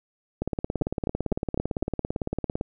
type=two click trains; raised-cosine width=2 ms; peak=-13 / -11 dBFS; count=40 / 5; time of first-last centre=0.42-2.611 / 0.82-1.828 s; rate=17.8 / 3.97 Hz; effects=none